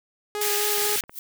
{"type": "tone with vibrato", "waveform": "sawtooth", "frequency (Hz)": 415.3, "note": "G#4", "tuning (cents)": 0, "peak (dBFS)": -23, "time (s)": [0.35, 0.96], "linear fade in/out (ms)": 0, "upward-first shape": "sine", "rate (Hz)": 4, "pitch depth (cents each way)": 11}
{"type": "high-pass noise", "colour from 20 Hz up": "white", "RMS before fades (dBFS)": -25, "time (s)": [0.41, 1.01], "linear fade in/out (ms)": 5, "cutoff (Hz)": 1500, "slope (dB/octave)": 48}
{"type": "clicks", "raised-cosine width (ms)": 0.5, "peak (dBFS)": -24, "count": 8, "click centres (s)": [0.781, 0.819, 0.854, 0.895, 0.926, 0.976, 1.038, 1.095]}
{"type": "noise with exponential growth", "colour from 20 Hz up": "violet", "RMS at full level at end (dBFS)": -30, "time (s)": [1.08, 1.19], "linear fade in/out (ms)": 2, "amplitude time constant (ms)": 23}
{"effects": []}